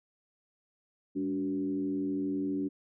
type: tone with frequency modulation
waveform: sine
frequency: 287.1 Hz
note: D4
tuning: 39 cents flat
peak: -29 dBFS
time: 1.15-2.69 s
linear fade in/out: 20 ms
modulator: 87.7 Hz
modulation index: 0.75
effects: none